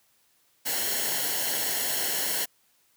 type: noise with comb filter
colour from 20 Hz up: white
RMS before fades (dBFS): -28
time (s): 0.65-2.46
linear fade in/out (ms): 20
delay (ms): 0.82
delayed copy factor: -0.65
effects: white hiss -66 dBFS RMS until 2.96 s + high-pass 60 Hz 12 dB/octave